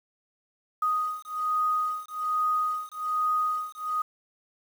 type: beating tone pair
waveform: sine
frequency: 1244.5 / 1245.7 Hz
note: D#6 / D#6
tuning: 0 / +2 cents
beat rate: 1.2 Hz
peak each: -28 dBFS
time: 0.82-4.02 s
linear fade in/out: 5 ms
effects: 8-bit